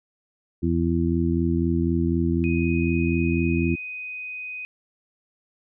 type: harmonic tone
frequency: 84 Hz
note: E2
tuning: 33 cents sharp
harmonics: 1 / 2 / 3 / 4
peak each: -25 / -25 / -25 / -25 dBFS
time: 0.62-3.76 s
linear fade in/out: 20 ms
type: tone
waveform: sine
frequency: 2500 Hz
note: D#7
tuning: 8 cents sharp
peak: -31 dBFS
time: 2.44-4.65 s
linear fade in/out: 0 ms
effects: none